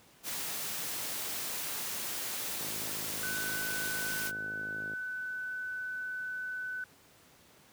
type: noise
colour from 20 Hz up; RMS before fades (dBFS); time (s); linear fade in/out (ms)
white; -37; 0.23-4.32; 50
type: click train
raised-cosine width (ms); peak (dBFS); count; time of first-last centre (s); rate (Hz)
2; -33; 124; 2.61-4.935; 52.9
type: tone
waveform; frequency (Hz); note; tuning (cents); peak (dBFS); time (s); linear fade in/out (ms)
sine; 1504; F#6; +28; -35; 3.23-6.84; 2
effects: pink hiss -60 dBFS RMS until 7.72 s + high-pass 100 Hz 12 dB/octave